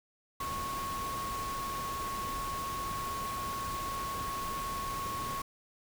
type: tone in noise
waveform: sine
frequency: 1100 Hz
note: C#6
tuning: 14 cents flat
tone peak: -35 dBFS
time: 0.4-5.42 s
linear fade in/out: 5 ms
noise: pink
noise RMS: -41 dBFS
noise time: 0.4-5.42 s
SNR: +3 dB
effects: none